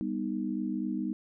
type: chord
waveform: sine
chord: G augmented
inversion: none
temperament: equal with one note detuned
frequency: 199.08 / 246.9 / 311.1 Hz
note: G3 / B3 / D#4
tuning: +27 / 0 / 0 cents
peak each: -34 dBFS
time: 0.01-1.13 s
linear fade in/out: 0 ms
effects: none